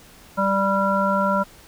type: harmonic tone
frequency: 196 Hz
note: G3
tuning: in tune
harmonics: 1 / 3 / 5 / 7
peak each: -23 / -23 / -23 / -23 dBFS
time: 0.37-1.44 s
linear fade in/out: 20 ms
effects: pink hiss -48 dBFS RMS until 1.67 s